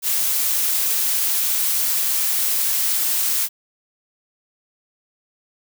blue noise, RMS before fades -20 dBFS, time 0.02-3.49 s, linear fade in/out 50 ms, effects none

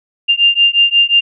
sine beating tone pair, 2794 / 2799.6 Hz, F7 / F7, 0 / +4 cents, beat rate 5.6 Hz, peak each -11 dBFS, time 0.28-1.21 s, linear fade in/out 20 ms, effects none

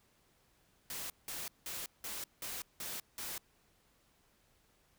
white noise bursts, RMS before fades -42 dBFS, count 7, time 0.9-3.38 s, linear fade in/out 2 ms, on 200 ms, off 180 ms, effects pink hiss -71 dBFS RMS until 4.98 s

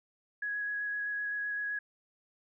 sine tone with vibrato, 1669 Hz, G#6, 8 cents sharp, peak -32 dBFS, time 0.42-1.79 s, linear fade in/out 5 ms, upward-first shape square, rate 7.8 Hz, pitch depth 8 cents each way, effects none

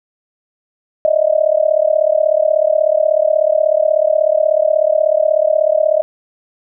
sine tone with amplitude modulation, 622.3 Hz, D#5, in tune, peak -6 dBFS, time 1.05-6.02 s, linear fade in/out 0 ms, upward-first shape sine, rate 36.4 Hz, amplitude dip 95%, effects none

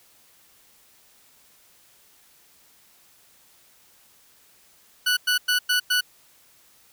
20% pulse tone bursts, 1480 Hz, F#6, in tune, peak -14 dBFS, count 5, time 5.06-6.01 s, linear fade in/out 10 ms, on 110 ms, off 100 ms, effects white hiss -57 dBFS RMS until 6.92 s

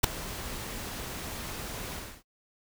pink noise with ADSR envelope, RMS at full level -17 dBFS, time 0.03-2.23 s, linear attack 13 ms, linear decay 3 ms, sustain -21 dB, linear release 290 ms, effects noise-tail reverb RT60 0.1 s tail -24 dB re dry

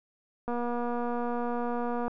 click train, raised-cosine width 1 ms, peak -20 dBFS, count 385, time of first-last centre 0.48-2.08 s, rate 240 Hz, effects none

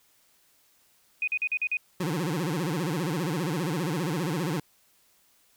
sine tone bursts, 2489 Hz, D#7, in tune, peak -24 dBFS, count 6, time 1.22-1.77 s, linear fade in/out 2 ms, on 55 ms, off 44 ms
25% pulse tone with vibrato, 164.6 Hz, E3, 2 cents flat, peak -23 dBFS, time 2-4.6 s, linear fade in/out 5 ms, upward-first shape sine, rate 15 Hz, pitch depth 230 cents each way
effects white hiss -64 dBFS RMS until 5.56 s

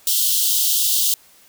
white high-pass noise, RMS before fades -18 dBFS, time 0.07-1.14 s, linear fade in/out 2 ms, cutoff 2900 Hz, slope 96 dB/octave, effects white hiss -51 dBFS RMS until 1.48 s

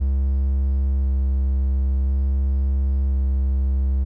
triangle tone with vibrato, 67 Hz, C2, 42 cents sharp, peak -15 dBFS, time 0-4.05 s, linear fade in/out 20 ms, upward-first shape square, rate 0.48 Hz, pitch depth 11 cents each way, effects none

